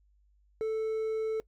triangle tone with hard clipping, 440 Hz, A4, in tune, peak -29 dBFS, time 0.61-1.4 s, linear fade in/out 0 ms, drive 5 dB, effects noise-tail reverb RT60 0.1 s tail -22 dB re dry + added 50 Hz sine -63 dBFS peak until 1.47 s

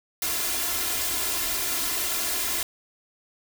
white noise with comb filter, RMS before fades -27 dBFS, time 0.22-2.63 s, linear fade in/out 2 ms, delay 2.9 ms, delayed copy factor +1, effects none

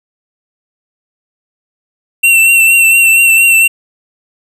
square tone with vibrato, 2711 Hz, E7, 48 cents sharp, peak -5 dBFS, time 2.23-3.68 s, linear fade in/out 10 ms, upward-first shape triangle, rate 4.3 Hz, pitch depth 37 cents each way, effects none

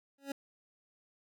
25% pulse tone with exponential growth, 277.2 Hz, C#4, in tune, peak -29 dBFS, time 0.18-0.32 s, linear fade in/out 5 ms, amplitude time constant 29 ms, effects none

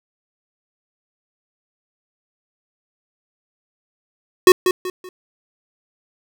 square tone with echo, 367 Hz, F#4, 14 cents flat, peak -4 dBFS, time 4.47-4.52 s, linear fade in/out 2 ms, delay 190 ms, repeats 3, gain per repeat -10 dB, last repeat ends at 5.09 s, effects none

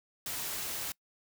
white noise, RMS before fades -37 dBFS, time 0.26-0.92 s, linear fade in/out 2 ms, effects noise-tail reverb RT60 0.1 s tail -24 dB re dry

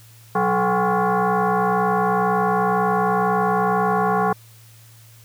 sine tone with frequency modulation, 185 Hz, F#3, in tune, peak -16 dBFS, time 0.35-4.33 s, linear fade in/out 5 ms, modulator 308 Hz, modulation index 3.6, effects added 113 Hz sine -46 dBFS peak until 5.24 s + white hiss -51 dBFS RMS until 5.24 s

